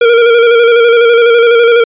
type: tone with vibrato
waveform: square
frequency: 468 Hz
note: A#4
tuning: 7 cents sharp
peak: -4 dBFS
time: 0.01-1.84 s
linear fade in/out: 5 ms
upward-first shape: square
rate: 12 Hz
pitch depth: 32 cents each way
effects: resampled to 8000 Hz